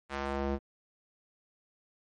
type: tone with band-pass filter sweep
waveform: square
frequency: 69.3 Hz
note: C#2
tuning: in tune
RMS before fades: -33 dBFS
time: 0.09-0.59 s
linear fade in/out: 50 ms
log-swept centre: 1600 to 350 Hz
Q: 0.75
effects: MP3 48 kbps